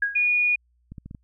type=tone with exponential decay; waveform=sine; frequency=1643 Hz; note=G#6; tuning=19 cents flat; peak=-17 dBFS; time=0.02-0.28 s; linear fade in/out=5 ms; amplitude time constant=56 ms
type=tone; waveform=sine; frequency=2450 Hz; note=D#7; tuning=27 cents flat; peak=-18 dBFS; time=0.15-0.56 s; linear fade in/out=10 ms
type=clicks; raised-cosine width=5 ms; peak=-26 dBFS; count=5; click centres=0.92 / 0.982 / 1.06 / 1.111 / 1.148 s
effects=added 60 Hz sine -62 dBFS peak until 1.23 s